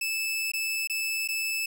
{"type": "tone with dropouts", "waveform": "sawtooth", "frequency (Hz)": 2624, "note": "E7", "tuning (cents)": -9, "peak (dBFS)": -24, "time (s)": [0.01, 1.66], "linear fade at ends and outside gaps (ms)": 5, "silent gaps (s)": [[0.518, 0.535], [0.874, 0.897], [1.277, 1.286]], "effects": []}